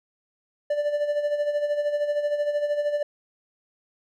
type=tone with tremolo; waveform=triangle; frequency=587.3 Hz; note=D5; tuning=in tune; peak=-18 dBFS; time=0.7-3.03 s; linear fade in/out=5 ms; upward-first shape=sine; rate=13 Hz; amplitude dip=60%; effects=none

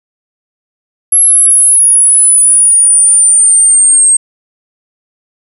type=exponential sweep; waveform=sine; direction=down; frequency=11175 to 8372 Hz; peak=-3 dBFS; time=1.12-4.17 s; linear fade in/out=5 ms; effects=none

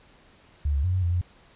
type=tone with pitch steps; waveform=sine; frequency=72.6 / 69.5 / 90.8 / 92.9 / 86.5 / 89 Hz; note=D2 / C#2 / F#2 / F#2 / F2 / F2; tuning=-19 / +5 / -32 / +7 / -16 / +33 cents; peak=-21 dBFS; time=0.65-1.214 s; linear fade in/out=5 ms; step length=94 ms; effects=pink hiss -56 dBFS RMS until 1.55 s + resampled to 8000 Hz

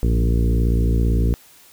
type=harmonic tone with a mistuned harmonic; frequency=57.9 Hz; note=A#1; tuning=11 cents flat; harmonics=1 / 2 / 3 / 4 / 5 / 6 / 7 / 8; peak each=-16 / -22 / -26 / -28 / -30 / -32 / -33 / -34 dBFS; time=0.03-1.34 s; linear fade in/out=0 ms; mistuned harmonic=2; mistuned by=-46 cents; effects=white hiss -49 dBFS RMS until 1.72 s

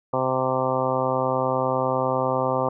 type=harmonic tone; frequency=130 Hz; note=C3; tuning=11 cents flat; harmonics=1 / 2 / 3 / 4 / 5 / 6 / 7 / 8 / 9; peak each=-31 / -31 / -31 / -25 / -29 / -30 / -29 / -31 / -30 dBFS; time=0.13-2.69 s; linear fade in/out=5 ms; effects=none

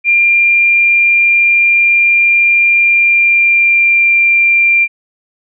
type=tone with pitch glide; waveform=sine; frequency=2391 to 2376 Hz; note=D7 to D7; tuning=+30 to +20 cents; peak=-6 dBFS; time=0.04-4.88 s; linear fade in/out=50 ms; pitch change=-10 cents; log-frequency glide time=2.78-4.14 s; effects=none

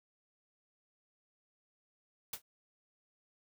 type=noise with exponential decay; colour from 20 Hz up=white; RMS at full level=-34 dBFS; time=2.33-2.42 s; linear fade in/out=5 ms; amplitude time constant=18 ms; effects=none

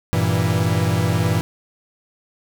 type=chord; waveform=45% pulse; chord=E diminished; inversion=first; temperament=equal; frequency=98 / 116.54 / 164.81 Hz; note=G2 / Bb2 / E3; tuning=0 / 0 / 0 cents; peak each=-21 dBFS; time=0.13-1.41 s; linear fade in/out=0 ms; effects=none

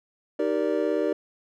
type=chord; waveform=triangle; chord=Eb major seventh; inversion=none; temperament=just; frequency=311.1 / 388.9 / 466.7 / 583.4 Hz; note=Eb4 / G4 / Bb4 / D5; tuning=0 / -14 / +2 / -12 cents; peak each=-26 dBFS; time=0.39-1.13 s; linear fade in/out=5 ms; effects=none

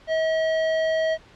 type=tone with hard clipping; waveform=sine; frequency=640 Hz; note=D#5; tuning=49 cents sharp; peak=-22 dBFS; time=0.07-1.18 s; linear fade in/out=50 ms; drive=14 dB; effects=pink hiss -51 dBFS RMS until 1.35 s + low-pass 4000 Hz 12 dB/octave

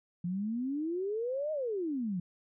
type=exponential two-way sweep; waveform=sine; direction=up then down; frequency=170 to 632 to 170 Hz; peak=-31 dBFS; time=0.24-2.2 s; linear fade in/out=5 ms; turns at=1.52 s; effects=none

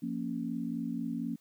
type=chord; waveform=sine; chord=Bb minor; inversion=second; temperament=equal; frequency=174.61 / 233.1 / 277.2 Hz; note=F3 / Bb3 / Db4; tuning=0 / 0 / 0 cents; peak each=-39 / -35 / -37 dBFS; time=0.02-1.36 s; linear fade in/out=10 ms; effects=white hiss -69 dBFS RMS until 1.4 s

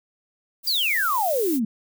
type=noise; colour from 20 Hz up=violet; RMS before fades=-30 dBFS; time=0.63-1.6 s; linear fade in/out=50 ms
type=exponential sweep; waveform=sine; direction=down; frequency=4927 to 207.7 Hz; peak=-20 dBFS; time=0.67-1.65 s; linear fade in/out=5 ms
effects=none

